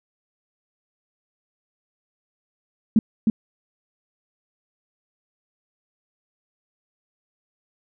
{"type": "tone with echo", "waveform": "sine", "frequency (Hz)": 220, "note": "A3", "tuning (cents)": 0, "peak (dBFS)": -11, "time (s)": [2.96, 2.99], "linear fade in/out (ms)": 2, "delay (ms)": 310, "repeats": 1, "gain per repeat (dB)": -3, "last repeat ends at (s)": 3.3, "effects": []}